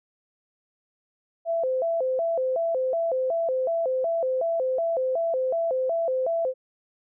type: tone with vibrato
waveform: sine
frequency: 587.3 Hz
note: D5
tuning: in tune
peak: -22 dBFS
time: 1.45-6.54 s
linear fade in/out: 50 ms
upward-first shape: square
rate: 2.7 Hz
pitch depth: 220 cents each way
effects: none